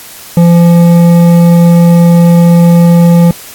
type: tone with hard clipping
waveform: sine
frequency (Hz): 171.1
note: F3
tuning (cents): -35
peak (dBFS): -3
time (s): 0.37-3.31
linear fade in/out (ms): 2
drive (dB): 9
effects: white hiss -29 dBFS RMS until 3.54 s + AAC 64 kbps